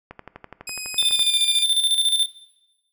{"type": "click train", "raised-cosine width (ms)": 0.5, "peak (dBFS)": -21, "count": 14, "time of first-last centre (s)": [0.11, 1.193], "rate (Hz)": 12}
{"type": "tone with pitch glide", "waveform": "15% pulse", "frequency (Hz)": [2518, 2399], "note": ["D#7", "D7"], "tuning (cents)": [20, 36], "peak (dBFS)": -22, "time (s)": [0.67, 1.64], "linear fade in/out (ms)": 5, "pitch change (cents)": -84, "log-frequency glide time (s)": [1, 1.36]}
{"type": "tone with tremolo", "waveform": "square", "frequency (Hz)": 3566, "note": "A7", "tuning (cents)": 22, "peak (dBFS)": -16, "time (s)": [0.98, 2.26], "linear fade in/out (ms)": 2, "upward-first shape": "square", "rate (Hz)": 14, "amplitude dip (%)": 55}
{"effects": ["noise-tail reverb RT60 1.0 s tail -17 dB re dry"]}